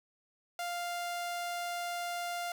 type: tone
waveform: sawtooth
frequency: 698.5 Hz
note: F5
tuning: in tune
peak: -31 dBFS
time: 0.59-2.52 s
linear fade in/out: 2 ms
effects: none